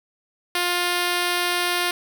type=tone; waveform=5% pulse; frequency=353.2 Hz; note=F4; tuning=20 cents sharp; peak=-9 dBFS; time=0.55-1.91 s; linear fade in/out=2 ms; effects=none